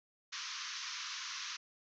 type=band-pass noise; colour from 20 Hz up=white; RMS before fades=-43 dBFS; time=0.32-1.57 s; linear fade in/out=10 ms; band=990 to 6400 Hz; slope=96 dB/octave; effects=none